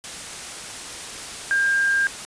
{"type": "tone in noise", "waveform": "sine", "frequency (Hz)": 1602, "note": "G6", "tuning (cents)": 37, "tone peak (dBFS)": -17, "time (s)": [1.51, 2.07], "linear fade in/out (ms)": 0, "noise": "white", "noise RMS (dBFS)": -34, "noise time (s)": [0.04, 2.25], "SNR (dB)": 14, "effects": ["resampled to 22050 Hz"]}